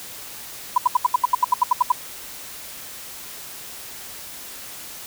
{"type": "tone bursts", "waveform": "sine", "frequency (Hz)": 990, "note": "B5", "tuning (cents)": 4, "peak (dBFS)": -11, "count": 13, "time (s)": [0.76, 1.92], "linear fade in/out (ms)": 5, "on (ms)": 20, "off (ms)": 75, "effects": ["white hiss -37 dBFS RMS until 5.06 s"]}